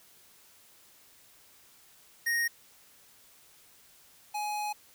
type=tone pair in turn; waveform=square; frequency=1864.7 / 838.3 Hz; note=A#6 / G#5; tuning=0 / +16 cents; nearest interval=octave + major second; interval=1384 cents; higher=first; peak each=-27 / -32 dBFS; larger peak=first; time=2.26-2.48 / 4.34-4.73 s; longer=second; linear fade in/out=10 ms; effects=white hiss -59 dBFS RMS until 4.94 s